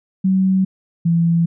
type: tone pair in turn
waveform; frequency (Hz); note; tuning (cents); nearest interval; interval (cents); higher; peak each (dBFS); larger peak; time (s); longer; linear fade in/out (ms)
sine; 189.4 / 168.06; F#3 / E3; +41 / +34; major second; 207; first; -12; neither; 0.24-0.65 / 1.05-1.46; neither; 10
effects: none